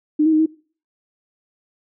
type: tone with pitch steps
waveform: sine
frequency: 303 / 318.4 / 310.2 / 317.7 Hz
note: D#4 / D#4 / D#4 / D#4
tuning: -46 / +40 / -5 / +36 cents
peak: -12 dBFS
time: 0.19-0.462 s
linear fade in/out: 10 ms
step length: 68 ms
effects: noise-tail reverb RT60 0.4 s tail -21 dB re dry